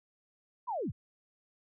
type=linear sweep; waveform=sine; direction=down; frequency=1046.5 to 49 Hz; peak=-32 dBFS; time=0.67-0.92 s; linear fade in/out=20 ms; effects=none